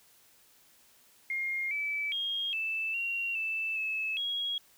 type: tone with pitch steps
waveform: sine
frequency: 2129 / 2306 / 3248 / 2640 / 2751 / 2642 / 2600 / 3304 Hz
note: C7 / D7 / G#7 / E7 / F7 / E7 / E7 / G#7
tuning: +30 / -32 / -39 / +2 / -27 / +3 / -24 / -10 cents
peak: -30 dBFS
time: 1.3-4.58 s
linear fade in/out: 2 ms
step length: 410 ms
effects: white hiss -62 dBFS RMS until 4.77 s